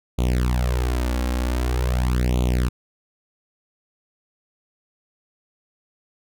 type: tone with flanger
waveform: sawtooth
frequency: 61.74 Hz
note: B1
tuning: in tune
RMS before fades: -21 dBFS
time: 0.18-2.69 s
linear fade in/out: 10 ms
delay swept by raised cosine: 0.29 to 3.69 ms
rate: 0.45 Hz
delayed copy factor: +1
effects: none